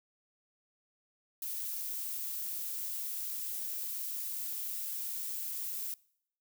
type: noise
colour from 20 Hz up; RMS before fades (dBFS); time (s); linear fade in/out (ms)
violet; -38; 1.42-5.94; 2
effects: noise-tail reverb RT60 0.7 s tail -24 dB re dry